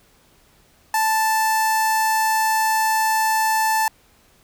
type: tone with notch filter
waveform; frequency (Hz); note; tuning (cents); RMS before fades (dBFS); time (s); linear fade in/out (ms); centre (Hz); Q
sawtooth; 880; A5; 0; -19; 0.94-3.88; 2; 3300; 1.3
effects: pink hiss -56 dBFS RMS until 4.43 s